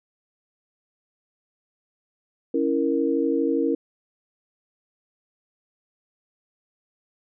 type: chord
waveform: sine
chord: A# diminished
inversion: first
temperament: equal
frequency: 277.2 / 329.6 / 466.2 Hz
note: C#4 / E4 / A#4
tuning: 0 / 0 / 0 cents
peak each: -24 dBFS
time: 2.54-3.75 s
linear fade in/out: 5 ms
effects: none